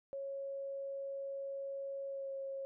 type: tone with pitch glide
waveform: sine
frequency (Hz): 550 to 543.7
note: C#5 to C#5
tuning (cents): -14 to -34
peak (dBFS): -39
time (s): 0.13-2.65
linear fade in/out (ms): 0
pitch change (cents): -20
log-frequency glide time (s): 2.08-2.31
effects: none